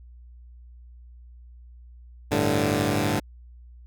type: chord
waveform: 10% pulse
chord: G suspended second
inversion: none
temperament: equal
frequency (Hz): 98 / 110 / 146.83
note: G2 / A2 / D3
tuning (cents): 0 / 0 / 0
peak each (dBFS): -18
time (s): 2.31-3.2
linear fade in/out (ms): 10
effects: added 60 Hz sine -44 dBFS peak until 3.86 s